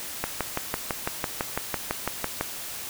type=click train; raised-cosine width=0.5 ms; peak=-10 dBFS; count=14; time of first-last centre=0.24-2.41 s; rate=5.99 Hz; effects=white hiss -36 dBFS RMS until 2.89 s